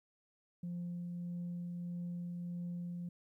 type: tone with tremolo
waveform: sine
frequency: 174.61 Hz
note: F3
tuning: in tune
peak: -36 dBFS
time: 0.63-3.09 s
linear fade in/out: 5 ms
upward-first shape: triangle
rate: 1.6 Hz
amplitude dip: 25%
effects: tanh soft clip ceiling -36 dBFS + 13-bit